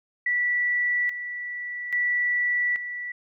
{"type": "tone with tremolo", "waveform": "sine", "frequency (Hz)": 1957, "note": "B6", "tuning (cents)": -16, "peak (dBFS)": -21, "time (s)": [0.26, 3.12], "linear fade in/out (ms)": 5, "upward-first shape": "square", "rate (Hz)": 0.6, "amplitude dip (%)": 65, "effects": []}